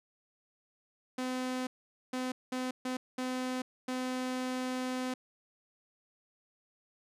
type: tone bursts at uneven times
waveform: sawtooth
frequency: 255.1 Hz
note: C4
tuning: 44 cents flat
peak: -29 dBFS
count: 6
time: 1.18-1.67 / 2.13-2.32 / 2.52-2.71 / 2.85-2.97 / 3.18-3.62 / 3.88-5.14 s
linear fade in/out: 5 ms
effects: low-pass 10000 Hz 12 dB/octave